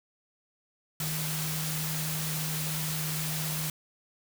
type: tone in noise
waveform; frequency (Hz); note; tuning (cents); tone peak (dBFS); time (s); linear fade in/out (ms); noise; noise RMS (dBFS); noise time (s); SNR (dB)
sine; 155.56; D#3; 0; -33; 1-3.7; 2; white; -34; 1-3.7; -2
effects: none